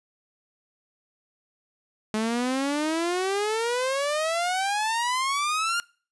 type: exponential sweep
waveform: sawtooth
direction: up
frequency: 213.1 to 1423 Hz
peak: -20 dBFS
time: 2.14-5.8 s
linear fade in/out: 0 ms
effects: noise-tail reverb RT60 0.4 s tail -24 dB re dry + resampled to 24000 Hz